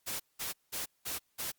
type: noise bursts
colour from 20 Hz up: white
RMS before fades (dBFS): -37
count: 5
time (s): 0.06-1.52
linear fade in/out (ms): 20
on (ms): 140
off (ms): 190
effects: white hiss -75 dBFS RMS until 1.58 s + Opus 48 kbps